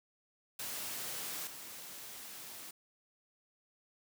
white noise with level steps, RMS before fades -41 / -48 dBFS, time 0.59-2.71 s, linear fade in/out 5 ms, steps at 1.47 s, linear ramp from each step 2 ms, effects high-pass 100 Hz 12 dB/octave

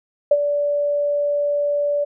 sine tone with ADSR envelope, 580 Hz, D5, 22 cents flat, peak -8 dBFS, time 0.31-2.05 s, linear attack 6 ms, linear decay 45 ms, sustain -9 dB, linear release 17 ms, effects none

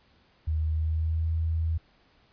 sine tone with pitch glide, 78.4 to 81.12 Hz, D#2 to E2, +14 to -27 cents, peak -24 dBFS, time 0.47-1.78 s, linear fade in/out 10 ms, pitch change +59 cents, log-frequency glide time 0.69-1.28 s, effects pink hiss -63 dBFS RMS until 2.32 s + resampled to 11025 Hz

